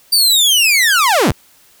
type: linear sweep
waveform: sawtooth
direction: down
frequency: 4699 to 43.65 Hz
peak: -6 dBFS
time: 0.12-1.32 s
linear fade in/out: 10 ms
effects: white hiss -49 dBFS RMS until 1.8 s

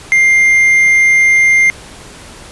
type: tone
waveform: triangle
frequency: 2100 Hz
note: C7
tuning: 6 cents sharp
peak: -4 dBFS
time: 0.12-1.7 s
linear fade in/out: 0 ms
effects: pink hiss -34 dBFS RMS until 2.51 s + resampled to 24000 Hz

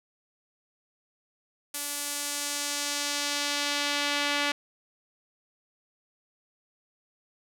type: tone with band-pass filter sweep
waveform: sawtooth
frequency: 288.8 Hz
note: D4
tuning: 29 cents flat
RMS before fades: -30 dBFS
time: 1.74-4.52 s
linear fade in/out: 5 ms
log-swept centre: 11000 to 2800 Hz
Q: 0.95
effects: none

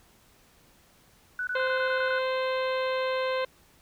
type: tone bursts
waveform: sine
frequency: 1486 Hz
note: F#6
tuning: 7 cents sharp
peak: -28 dBFS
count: 8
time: 1.39-2.185 s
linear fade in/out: 2 ms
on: 81 ms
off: 21 ms
type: harmonic tone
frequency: 519 Hz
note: C5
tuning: 14 cents flat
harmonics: 1 / 2 / 3 / 4 / 5 / 6 / 7 / 8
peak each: -27 / -33 / -37 / -39 / -41 / -43 / -44 / -45 dBFS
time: 1.55-3.45 s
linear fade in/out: 5 ms
effects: pink hiss -60 dBFS RMS until 3.81 s

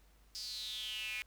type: tone with high-pass filter sweep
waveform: square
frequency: 115.6 Hz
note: A#2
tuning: 14 cents flat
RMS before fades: -42 dBFS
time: 0.35-1.22 s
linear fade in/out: 0 ms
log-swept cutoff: 5000 to 2300 Hz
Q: 8.6
effects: added 50 Hz sine -63 dBFS peak until 1.26 s + pink hiss -70 dBFS RMS until 1.26 s

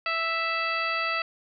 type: harmonic tone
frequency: 659.3 Hz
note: E5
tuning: in tune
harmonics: 1 / 2 / 3 / 4 / 5 / 6 / 7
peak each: -35 / -29 / -32 / -30 / -41 / -43 / -37 dBFS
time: 0.06-1.22 s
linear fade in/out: 2 ms
effects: none

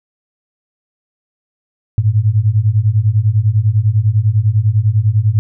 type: beating tone pair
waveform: sine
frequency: 101.5 / 111.5 Hz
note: G#2 / A2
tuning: -39 / +23 cents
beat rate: 10 Hz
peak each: -13 / -12 dBFS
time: 1.98-5.39 s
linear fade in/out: 0 ms
effects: none

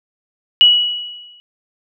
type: tone with exponential decay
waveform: sine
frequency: 2928 Hz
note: F#7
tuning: 19 cents flat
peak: -3 dBFS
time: 0.61-1.4 s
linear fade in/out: 0 ms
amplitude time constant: 170 ms
effects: none

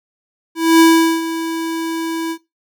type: tone with ADSR envelope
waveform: square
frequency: 328 Hz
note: E4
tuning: 9 cents flat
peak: -6 dBFS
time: 0.55-2.38 s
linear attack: 250 ms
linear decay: 410 ms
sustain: -14 dB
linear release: 70 ms
effects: noise-tail reverb RT60 0.2 s tail -17 dB re dry

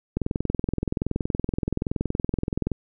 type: click train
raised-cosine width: 3 ms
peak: -11 dBFS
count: 55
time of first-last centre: 0.17-2.717 s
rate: 21.2 Hz
effects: none

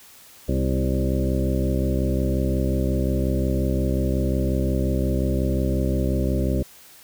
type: harmonic tone with a mistuned harmonic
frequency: 65.6 Hz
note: C2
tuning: 5 cents sharp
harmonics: 1 / 2 / 3 / 4 / 5 / 6 / 8 / 9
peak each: -23 / -26 / -28 / -29 / -30 / -31 / -32 / -33 dBFS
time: 0.48-6.63 s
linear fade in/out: 10 ms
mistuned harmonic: 4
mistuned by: -31 cents
effects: white hiss -48 dBFS RMS until 7.03 s

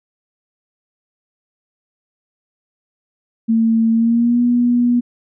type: tone with pitch glide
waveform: sine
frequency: 225.9 to 242.1 Hz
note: A3 to B3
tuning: +46 to -34 cents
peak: -11 dBFS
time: 3.48-5.01 s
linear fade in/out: 20 ms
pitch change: +120 cents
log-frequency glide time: 3.92-4.41 s
effects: none

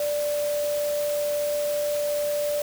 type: tone in noise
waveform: sine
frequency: 587.3 Hz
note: D5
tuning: in tune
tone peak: -23 dBFS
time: 0-2.62 s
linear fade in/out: 2 ms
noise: white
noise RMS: -36 dBFS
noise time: 0-2.62 s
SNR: +10 dB
effects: none

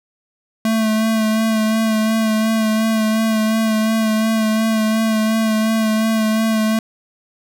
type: tone with vibrato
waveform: square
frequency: 220 Hz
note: A3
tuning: in tune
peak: -15 dBFS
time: 0.65-6.79 s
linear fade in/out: 2 ms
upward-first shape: sine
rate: 2.8 Hz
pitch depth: 25 cents each way
effects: none

